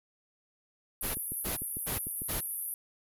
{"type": "band-pass noise", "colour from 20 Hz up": "pink", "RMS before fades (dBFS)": -37, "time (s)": [1.01, 2.74], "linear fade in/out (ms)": 0, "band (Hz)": [10000, 13000], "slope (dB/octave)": 96}
{"type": "noise bursts", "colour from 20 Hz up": "pink", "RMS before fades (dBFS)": -36, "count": 4, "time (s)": [1.02, 2.41], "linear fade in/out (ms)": 20, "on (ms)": 130, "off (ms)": 290}
{"type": "click train", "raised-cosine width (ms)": 3, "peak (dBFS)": -29, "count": 9, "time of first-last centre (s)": [1.17, 2.369], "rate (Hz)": 6.67}
{"effects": []}